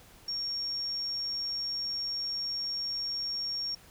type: tone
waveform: sine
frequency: 5540 Hz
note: F8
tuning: 15 cents flat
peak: -31 dBFS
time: 0.28-3.75 s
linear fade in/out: 5 ms
effects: pink hiss -56 dBFS RMS until 3.9 s